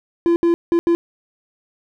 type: tone bursts at uneven times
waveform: triangle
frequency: 340.4 Hz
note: F4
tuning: 44 cents flat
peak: -10 dBFS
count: 4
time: 0.26-0.36 / 0.43-0.54 / 0.72-0.79 / 0.87-0.95 s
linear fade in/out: 0 ms
effects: none